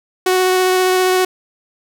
sawtooth tone with vibrato, 370 Hz, F#4, in tune, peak -8 dBFS, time 0.26-1.25 s, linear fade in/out 5 ms, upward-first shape triangle, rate 15 Hz, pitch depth 11 cents each way, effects none

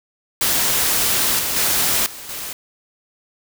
white noise with level steps, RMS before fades -18 / -22 / -18 / -35 / -29 dBFS, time 0.41-2.53 s, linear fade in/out 2 ms, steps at 1.39 / 1.56 / 2.06 / 2.29 s, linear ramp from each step 2 ms, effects none

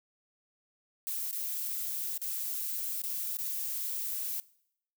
violet noise with dropouts, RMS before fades -35 dBFS, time 1.07-4.4 s, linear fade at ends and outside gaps 0 ms, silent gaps 1.311-1.328 / 2.177-2.217 / 3.018-3.037 / 3.37-3.387 s, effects noise-tail reverb RT60 0.7 s tail -21 dB re dry

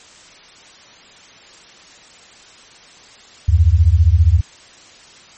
sine beating tone pair, 75 / 90 Hz, D2 / F#2, +37 / -47 cents, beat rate 15 Hz, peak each -11 dBFS, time 3.48-4.41 s, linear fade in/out 10 ms, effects white hiss -43 dBFS RMS until 5.37 s + MP3 32 kbps

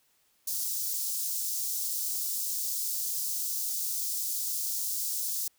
white high-pass noise, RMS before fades -32 dBFS, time 0.47-5.48 s, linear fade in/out 5 ms, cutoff 5000 Hz, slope 24 dB/octave, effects white hiss -69 dBFS RMS until 5.58 s

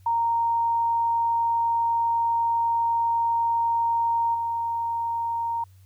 sine tone with level steps, 928 Hz, A#5, 8 cents flat, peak -20 / -24 dBFS, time 0.06-5.64 s, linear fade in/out 5 ms, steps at 4.34 s, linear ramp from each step 10 ms, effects added 94 Hz sine -49 dBFS peak until 5.85 s + white hiss -65 dBFS RMS until 5.85 s

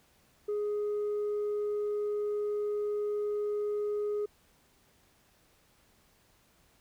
sine tone, 416.1 Hz, G#4, 3 cents sharp, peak -27 dBFS, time 0.48-4.26 s, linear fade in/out 10 ms, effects tanh soft clip ceiling -28 dBFS + pink hiss -66 dBFS RMS until 6.8 s

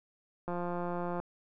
click train, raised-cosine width 1 ms, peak -23 dBFS, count 127, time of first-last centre 0.48-1.2 s, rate 175 Hz, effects none

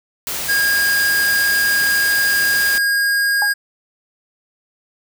white noise, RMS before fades -24 dBFS, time 0.27-2.78 s, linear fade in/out 0 ms
square tone, 1629 Hz, G#6, 34 cents flat, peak -15 dBFS, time 0.48-3.54 s, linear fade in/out 20 ms
sine tone with exponential decay, 830.6 Hz, G#5, in tune, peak -16 dBFS, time 3.42-3.53 s, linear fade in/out 1 ms, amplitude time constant 22 ms
effects none

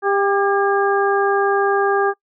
harmonic tone with a mistuned harmonic, 397.8 Hz, G4, 25 cents sharp, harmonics 1 / 2 / 3 / 4, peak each -17 / -20 / -22 / -23 dBFS, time 0.02-2.14 s, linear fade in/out 50 ms, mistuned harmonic 4, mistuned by +34 cents, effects noise-tail reverb RT60 0.1 s tail -25 dB re dry

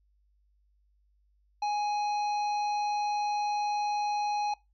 harmonic tone with a mistuned harmonic, 830.6 Hz, G#5, in tune, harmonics 1 / 3 / 5 / 7, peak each -27 / -43 / -43 / -50 dBFS, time 1.62-4.54 s, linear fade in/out 5 ms, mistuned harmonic 3, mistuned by +15 cents, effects noise-tail reverb RT60 0.2 s tail -20 dB re dry + added 50 Hz sine -65 dBFS peak until 4.73 s

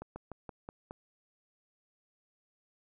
slowing click train, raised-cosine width 1 ms, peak -28 dBFS, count 6, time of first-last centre 0.02-0.909 s, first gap 140 ms, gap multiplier 1.12, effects none

